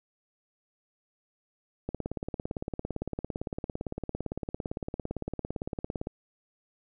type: click train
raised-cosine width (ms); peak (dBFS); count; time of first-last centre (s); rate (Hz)
2; -19; 75; 1.89-6.071; 17.7
effects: none